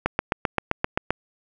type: click train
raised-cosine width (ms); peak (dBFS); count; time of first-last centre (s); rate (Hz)
0.5; -5; 9; 0.06-1.106; 7.65
effects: none